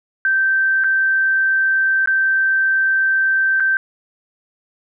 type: tone with dropouts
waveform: sine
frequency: 1558 Hz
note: G6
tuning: 11 cents flat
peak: -13 dBFS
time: 0.25-3.77 s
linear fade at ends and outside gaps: 1 ms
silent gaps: 0.838-0.843 / 2.059-2.074 / 3.6-3.604 s
effects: none